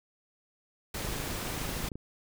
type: noise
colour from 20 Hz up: pink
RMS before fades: -36 dBFS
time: 0.94-1.89 s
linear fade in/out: 5 ms
type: click train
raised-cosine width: 3 ms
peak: -27 dBFS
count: 25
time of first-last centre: 1.05-1.956 s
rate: 26.5 Hz
effects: none